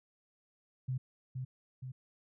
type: tone with echo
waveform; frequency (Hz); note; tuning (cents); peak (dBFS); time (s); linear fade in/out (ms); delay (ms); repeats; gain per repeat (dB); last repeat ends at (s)
sine; 128.9; C3; -26; -32; 0.88-0.98; 10; 470; 2; -4; 1.92
effects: none